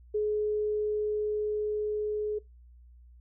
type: tone with level ramp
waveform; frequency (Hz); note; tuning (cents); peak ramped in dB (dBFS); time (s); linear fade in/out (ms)
sine; 422.5; G#4; +30; -25 to -28; 0.14-2.39; 10
effects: noise-tail reverb RT60 0.2 s tail -22 dB re dry + added 60 Hz sine -51 dBFS peak until 3.2 s